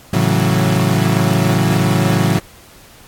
35% pulse chord, F# minor seventh, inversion first, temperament equal with one note detuned, 110 / 137.87 / 164.81 / 185 Hz, A2 / C#3 / E3 / F#3, 0 / -9 / 0 / 0 cents, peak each -16 dBFS, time 0.13-2.39 s, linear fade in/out 5 ms, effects pink hiss -43 dBFS RMS until 3.07 s + AAC 64 kbps

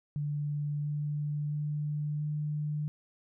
sine tone with pitch steps, 146.83 / 147.85 / 148.88 / 149.92 Hz, D3 / D3 / D3 / D3, 0 / +12 / +24 / +36 cents, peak -30 dBFS, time 0.16-2.88 s, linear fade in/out 0 ms, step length 680 ms, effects none

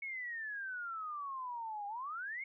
sine exponential two-way sweep, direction down then up, 2217 to 800 to 2217 Hz, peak -39 dBFS, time 0.02-2.44 s, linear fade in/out 5 ms, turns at 1.87 s, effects none

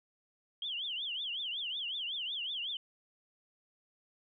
sine tone with vibrato, 3153 Hz, G7, 9 cents sharp, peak -35 dBFS, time 0.62-2.77 s, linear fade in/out 2 ms, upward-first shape triangle, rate 5.4 Hz, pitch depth 250 cents each way, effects none

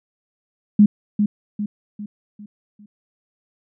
sine tone with echo, 207.7 Hz, G#3, in tune, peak -7 dBFS, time 0.79-0.86 s, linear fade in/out 5 ms, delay 400 ms, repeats 5, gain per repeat -7 dB, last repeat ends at 2.86 s, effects none

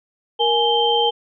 sine tone cluster, 466.9 / 838 / 3133 Hz, A#4 / G#5 / G7, +3 / +15 / -2 cents, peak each -19 dBFS, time 0.39-1.11 s, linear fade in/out 20 ms, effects none

